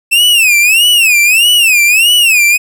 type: tone with vibrato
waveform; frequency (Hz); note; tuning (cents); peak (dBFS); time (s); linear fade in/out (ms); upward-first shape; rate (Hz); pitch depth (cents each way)
45% pulse; 2637; E7; 0; -5; 0.11-2.58; 20; sine; 1.6; 200
effects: none